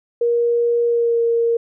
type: tone with pitch glide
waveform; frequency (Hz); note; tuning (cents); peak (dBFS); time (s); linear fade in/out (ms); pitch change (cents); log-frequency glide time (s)
sine; 472.7 to 465.1; A#4 to A#4; +24 to -4; -14; 0.21-1.57; 5; -28; 0.85-1.21
effects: none